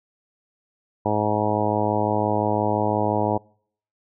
harmonic tone, 105.8 Hz, G#2, 33 cents sharp, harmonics 1 / 2 / 3 / 4 / 5 / 6 / 7 / 8 / 9, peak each -28 / -28 / -28 / -28 / -28 / -28 / -28 / -28 / -28 dBFS, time 1.05-3.38 s, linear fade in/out 10 ms, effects noise-tail reverb RT60 0.6 s tail -26 dB re dry

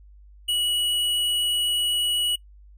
square tone, 2927 Hz, F#7, 19 cents flat, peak -22 dBFS, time 0.48-2.36 s, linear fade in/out 10 ms, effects noise-tail reverb RT60 0.1 s tail -21 dB re dry + added 50 Hz sine -46 dBFS peak until 2.77 s

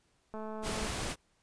click train, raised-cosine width 1 ms, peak -29 dBFS, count 116, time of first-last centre 0.34-0.87 s, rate 217 Hz
pink noise, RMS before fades -36 dBFS, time 0.62-1.16 s, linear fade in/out 50 ms
effects pink hiss -72 dBFS RMS until 1.42 s + resampled to 22050 Hz

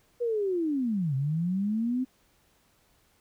sine linear two-way sweep, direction down then up, 490 to 129.8 to 261.9 Hz, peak -25 dBFS, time 0.2-2.05 s, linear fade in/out 20 ms, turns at 1.15 s, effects pink hiss -66 dBFS RMS until 3.2 s

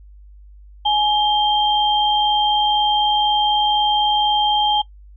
sine tone pair together, 840 / 3171 Hz, G#5 / G7, +19 / +19 cents, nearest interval octave + major seventh, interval 2300 cents, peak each -16 / -17 dBFS, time 0.85-4.82 s, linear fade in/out 10 ms, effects noise-tail reverb RT60 0.1 s tail -20 dB re dry + added 50 Hz sine -40 dBFS peak until 5.16 s

